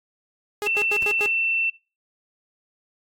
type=tone bursts; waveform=sawtooth; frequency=415.3 Hz; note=G#4; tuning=in tune; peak=-21 dBFS; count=5; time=0.62-1.26 s; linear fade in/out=0 ms; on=52 ms; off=95 ms
type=tone; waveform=sine; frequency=2685 Hz; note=E7; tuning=31 cents sharp; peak=-20 dBFS; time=0.66-1.7 s; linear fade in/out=5 ms
type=noise with exponential decay; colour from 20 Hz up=pink; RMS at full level=-34 dBFS; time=1.02-1.09 s; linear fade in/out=1 ms; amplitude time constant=15 ms
effects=noise-tail reverb RT60 0.3 s tail -21 dB re dry + AAC 64 kbps